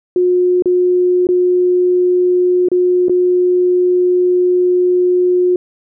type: tone with dropouts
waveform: sine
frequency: 360.3 Hz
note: F#4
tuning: 46 cents flat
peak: -9 dBFS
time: 0.16-5.56 s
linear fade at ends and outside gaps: 2 ms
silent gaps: 0.623-0.657 / 1.27-1.288 / 2.686-2.716 / 3.084-3.095 s
effects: none